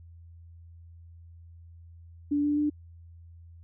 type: tone with pitch steps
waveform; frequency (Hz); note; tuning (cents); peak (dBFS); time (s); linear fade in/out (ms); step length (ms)
sine; 290 / 293.4 / 296.8; D4 / D4 / D4; -22 / -2 / +18; -23; 2.31-2.7; 10; 130
effects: added 84 Hz sine -47 dBFS peak until 3.63 s